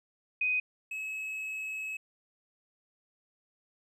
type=tone pair in turn; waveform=sine / triangle; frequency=2502 / 2575 Hz; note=D#7 / E7; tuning=+9 / -41 cents; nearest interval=unison; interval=50 cents; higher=second; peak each=-26 / -33 dBFS; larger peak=first; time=0.41-0.6 / 0.91-1.97 s; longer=second; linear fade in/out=5 ms; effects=none